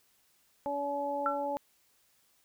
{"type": "harmonic tone", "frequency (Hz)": 284.7, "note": "C#4", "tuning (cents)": 46, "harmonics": [1, 2, 3], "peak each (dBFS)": [-40, -34, -34], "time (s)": [0.66, 1.57], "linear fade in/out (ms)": 0}
{"type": "tone with exponential decay", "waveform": "sine", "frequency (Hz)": 1350, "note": "E6", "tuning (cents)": 41, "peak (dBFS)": -24, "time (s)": [1.26, 1.46], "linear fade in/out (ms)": 1, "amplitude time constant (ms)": 42}
{"effects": ["white hiss -69 dBFS RMS until 2.44 s"]}